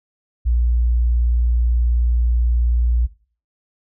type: tone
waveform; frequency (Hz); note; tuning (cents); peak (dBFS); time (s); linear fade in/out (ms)
sine; 59.3; A#1; +30; -14; 0.45-3.07; 20
effects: noise-tail reverb RT60 0.4 s tail -17 dB re dry